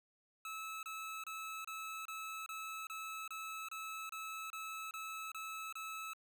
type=tone bursts; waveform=25% pulse; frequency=1302 Hz; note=E6; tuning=22 cents flat; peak=-39 dBFS; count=14; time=0.45-6.134 s; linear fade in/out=2 ms; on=380 ms; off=28 ms; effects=none